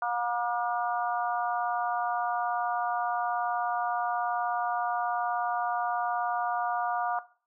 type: harmonic tone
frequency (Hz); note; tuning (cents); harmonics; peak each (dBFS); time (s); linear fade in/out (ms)
238.9; A#3; +43; 3 / 4 / 5 / 6; -31 / -32 / -33 / -34; 0.02-7.19; 2
effects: noise-tail reverb RT60 0.4 s tail -17 dB re dry